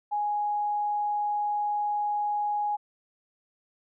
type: tone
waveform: sine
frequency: 830.6 Hz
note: G#5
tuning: in tune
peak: -25 dBFS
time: 0.11-2.77 s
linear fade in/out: 20 ms
effects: none